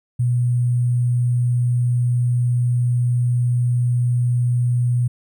sine tone with sample-and-hold, 122.1 Hz, B2, 19 cents flat, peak -15 dBFS, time 0.19-5.08 s, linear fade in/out 10 ms, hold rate 8820 Hz, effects none

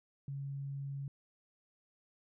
sine tone, 138.9 Hz, C#3, 4 cents sharp, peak -38 dBFS, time 0.28-1.08 s, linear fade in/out 2 ms, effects none

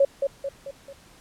sine tone with echo, 553 Hz, C#5, 4 cents flat, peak -14 dBFS, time 0-0.05 s, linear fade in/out 5 ms, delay 220 ms, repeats 4, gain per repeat -6 dB, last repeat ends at 0.93 s, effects pink hiss -53 dBFS RMS until 1.2 s + low-pass 11000 Hz 12 dB/octave

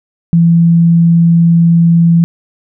sine tone, 168.2 Hz, E3, 35 cents sharp, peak -4 dBFS, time 0.33-2.24 s, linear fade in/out 0 ms, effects none

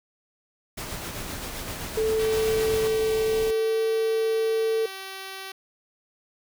pink noise with tremolo, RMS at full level -33 dBFS, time 0.77-2.88 s, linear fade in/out 10 ms, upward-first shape sine, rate 7.7 Hz, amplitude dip 30%
sine tone with pitch glide, 440 to 445.9 Hz, A4 to A4, 0 to +23 cents, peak -21 dBFS, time 1.97-4.86 s, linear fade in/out 5 ms, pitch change +23 cents, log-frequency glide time 3.21-3.83 s
5% pulse tone, 384.6 Hz, G4, 33 cents flat, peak -24 dBFS, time 2.19-5.52 s, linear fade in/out 5 ms
pink band-stop noise, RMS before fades -36 dBFS, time 2.32-3.51 s, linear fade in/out 5 ms, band 1000 to 2000 Hz, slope 48 dB/octave
effects none

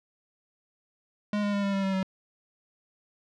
square tone with pitch steps, 207.7 / 204.6 / 201.6 / 198.55 / 195.59 / 192.67 / 189.8 Hz, G#3 / G#3 / G3 / G3 / G3 / G3 / F#3, 0 / -26 / +49 / +22 / -4 / -30 / +44 cents, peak -26 dBFS, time 1.33-2.03 s, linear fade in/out 2 ms, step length 100 ms, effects low-pass 4000 Hz 12 dB/octave

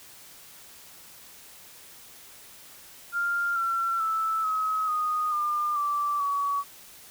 sine tone with pitch steps, 1396.9 / 1355.6 / 1315.5 / 1276.5 / 1238.8 / 1202.1 / 1166.5 / 1132 Hz, F6 / E6 / E6 / D#6 / D#6 / D6 / D6 / C#6, 0 / +48 / -4 / +44 / -8 / +40 / -12 / +36 cents, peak -24 dBFS, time 3.12-6.64 s, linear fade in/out 50 ms, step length 440 ms, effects white hiss -49 dBFS RMS until 7.1 s

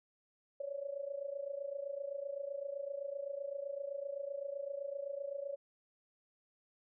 sine tone with amplitude modulation, 561 Hz, C#5, 21 cents sharp, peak -35 dBFS, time 0.6-5.56 s, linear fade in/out 5 ms, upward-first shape sine, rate 27.8 Hz, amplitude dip 80%, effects none

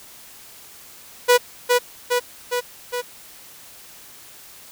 sawtooth tone with echo, 490 Hz, B4, 14 cents flat, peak -7 dBFS, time 1.28-1.38 s, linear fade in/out 20 ms, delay 410 ms, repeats 4, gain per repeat -3 dB, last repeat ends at 3.02 s, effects white hiss -44 dBFS RMS until 4.71 s

